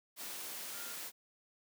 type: tone in noise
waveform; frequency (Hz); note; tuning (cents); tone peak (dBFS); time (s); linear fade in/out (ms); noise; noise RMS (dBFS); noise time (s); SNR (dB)
sine; 1409; F6; +15; -52; 0.71-0.97; 50; white; -44; 0.16-1.12; -11
effects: high-pass 200 Hz 12 dB/octave